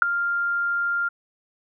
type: tone with ADSR envelope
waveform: sine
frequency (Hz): 1396.9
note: F6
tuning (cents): 0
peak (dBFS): -4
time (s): 0.02-1.09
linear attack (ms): 3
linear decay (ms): 4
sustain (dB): -17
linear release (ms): 12
effects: none